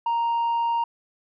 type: tone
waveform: sine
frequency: 932.3 Hz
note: A#5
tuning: in tune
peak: -18 dBFS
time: 0.06-0.84 s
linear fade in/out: 5 ms
effects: tanh soft clip ceiling -20 dBFS